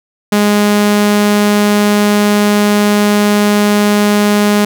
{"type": "tone", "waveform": "sawtooth", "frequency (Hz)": 207, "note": "G#3", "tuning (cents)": -5, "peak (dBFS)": -4, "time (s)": [0.32, 4.65], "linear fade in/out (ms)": 5, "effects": []}